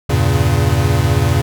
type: chord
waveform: square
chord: E diminished seventh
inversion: none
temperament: equal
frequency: 82.41 / 98 / 116.54 / 138.59 Hz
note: E2 / G2 / Bb2 / Db3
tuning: 0 / 0 / 0 / 0 cents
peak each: -18 dBFS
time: 0.09-1.42 s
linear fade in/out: 10 ms
effects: none